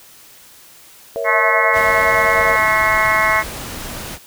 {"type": "chord", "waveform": "sine", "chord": "A# diminished", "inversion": "none", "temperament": "equal", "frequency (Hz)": [466.2, 554.4, 659.3], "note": ["A#4", "C#5", "E5"], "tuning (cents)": [0, 0, 0], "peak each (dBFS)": -24, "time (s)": [1.16, 2.56], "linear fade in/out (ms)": 0}
{"type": "harmonic tone", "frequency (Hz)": 216.5, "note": "A3", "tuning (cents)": -28, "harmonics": [3, 4, 5, 6, 7, 8, 9, 10], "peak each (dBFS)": [-22, -24, -18, -24, -24, -24, -19, -18], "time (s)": [1.24, 3.44], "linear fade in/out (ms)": 50}
{"type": "noise", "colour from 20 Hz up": "pink", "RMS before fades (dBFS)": -29, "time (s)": [1.72, 4.19], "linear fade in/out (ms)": 50}
{"effects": ["white hiss -44 dBFS RMS until 4.26 s"]}